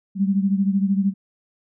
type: beating tone pair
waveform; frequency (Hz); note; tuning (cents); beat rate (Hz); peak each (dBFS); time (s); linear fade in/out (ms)
sine; 193.7 / 206.7; G3 / G#3; -20 / -8; 13; -18 / -23; 0.15-1.14; 50
effects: none